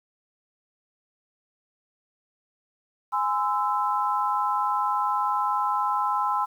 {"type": "chord", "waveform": "sine", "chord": "Ab augmented", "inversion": "none", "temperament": "equal with one note detuned", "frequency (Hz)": [830.6, 1026.2, 1318.5], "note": ["Ab5", "C6", "E6"], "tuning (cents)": [0, -34, 0], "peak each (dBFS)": [-27, -25, -28], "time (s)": [3.12, 6.46], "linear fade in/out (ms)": 20, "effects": ["9-bit"]}